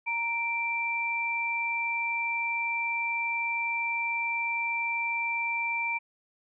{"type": "tone pair together", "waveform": "sine", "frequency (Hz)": [932.2, 2349], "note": ["A#5", "D7"], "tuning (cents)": [0, 0], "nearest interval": "octave + major third", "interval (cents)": 1600, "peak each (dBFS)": [-33, -28], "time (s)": [0.06, 5.99], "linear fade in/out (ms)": 20, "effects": []}